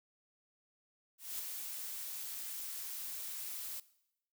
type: noise with ADSR envelope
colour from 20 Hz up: blue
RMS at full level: -39 dBFS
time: 1.18-3.8 s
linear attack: 210 ms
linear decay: 8 ms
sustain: -4 dB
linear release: 4 ms
effects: noise-tail reverb RT60 0.8 s tail -19 dB re dry